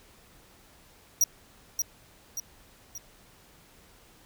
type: tone with echo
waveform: 45% pulse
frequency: 5750 Hz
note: F8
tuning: 50 cents sharp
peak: -19 dBFS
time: 1.21-1.24 s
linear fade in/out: 2 ms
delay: 580 ms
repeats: 3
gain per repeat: -6 dB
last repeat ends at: 2.98 s
effects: pink hiss -57 dBFS RMS until 4.25 s